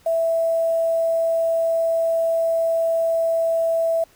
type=tone with quantisation; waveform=sine; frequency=659.3 Hz; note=E5; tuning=in tune; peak=-17 dBFS; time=0.06-4.04 s; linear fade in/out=5 ms; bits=7; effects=pink hiss -55 dBFS RMS until 4.15 s